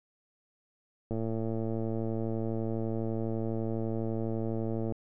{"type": "click train", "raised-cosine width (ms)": 2, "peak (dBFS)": -21, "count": 428, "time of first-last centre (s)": [1.11, 4.923], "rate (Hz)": 112, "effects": []}